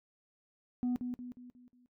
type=tone with echo; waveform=sine; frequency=246.9 Hz; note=B3; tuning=in tune; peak=-27 dBFS; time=0.83-0.96 s; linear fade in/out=0 ms; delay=180 ms; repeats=5; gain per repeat=-7 dB; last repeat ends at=1.86 s; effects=noise-tail reverb RT60 0.1 s tail -17 dB re dry + tanh soft clip ceiling -28 dBFS